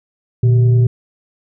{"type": "tone with frequency modulation", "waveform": "sine", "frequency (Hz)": 118, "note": "A#2", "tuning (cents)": 22, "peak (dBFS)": -8, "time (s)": [0.43, 0.87], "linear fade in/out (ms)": 5, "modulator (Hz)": 266, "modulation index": 0.33, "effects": []}